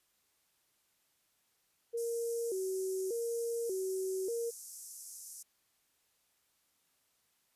sine tone with vibrato, 420 Hz, G#4, 19 cents sharp, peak -33 dBFS, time 1.93-4.51 s, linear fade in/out 20 ms, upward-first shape square, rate 0.85 Hz, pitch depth 180 cents each way
white band-pass noise, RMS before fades -49 dBFS, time 1.97-5.43 s, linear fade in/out 10 ms, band 5600 to 12000 Hz, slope 48 dB/octave
effects white hiss -75 dBFS RMS until 7.55 s + resampled to 32000 Hz

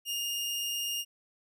sawtooth tone, 2832 Hz, F7, 23 cents sharp, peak -28 dBFS, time 0.05-1.05 s, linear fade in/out 50 ms, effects none

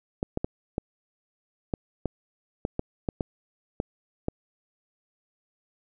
clicks, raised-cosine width 2 ms, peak -13 dBFS, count 12, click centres 0.229 / 0.374 / 0.445 / 0.781 / 1.738 / 2.057 / 2.651 / 2.794 / 3.088 / 3.208 / 3.801 / 4.284 s, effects none

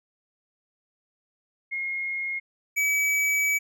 sine / square tone pair in turn, 2149 / 2285 Hz, C7 / D7, +46 / -48 cents, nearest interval minor second, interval 106 cents, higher second, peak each -27 / -22 dBFS, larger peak second, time 1.71-2.4 / 2.76-3.59 s, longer second, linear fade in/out 20 ms, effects none

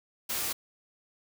white noise, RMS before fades -32 dBFS, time 0.29-0.53 s, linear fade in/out 10 ms, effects none

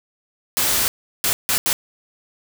white noise bursts at uneven times, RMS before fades -19 dBFS, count 4, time 0.57-0.88 / 1.24-1.33 / 1.49-1.58 / 1.66-1.73 s, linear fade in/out 0 ms, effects none

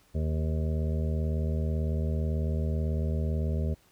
harmonic tone with a mistuned harmonic, 78.1 Hz, D#2, 7 cents sharp, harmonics 1 / 2 / 3 / 5 / 6 / 7 / 8, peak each -27 / -33 / -37 / -41 / -43 / -44 / -45 dBFS, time 0.14-3.75 s, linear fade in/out 20 ms, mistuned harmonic 8, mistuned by +25 cents, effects pink hiss -63 dBFS RMS until 3.91 s

